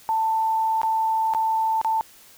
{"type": "tone with dropouts", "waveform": "sine", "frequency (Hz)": 888, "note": "A5", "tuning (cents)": 16, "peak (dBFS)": -19, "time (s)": [0.09, 2.01], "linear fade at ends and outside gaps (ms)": 0, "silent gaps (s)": [[0.816, 0.832], [1.337, 1.348], [1.814, 1.847]], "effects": ["white hiss -50 dBFS RMS until 2.37 s"]}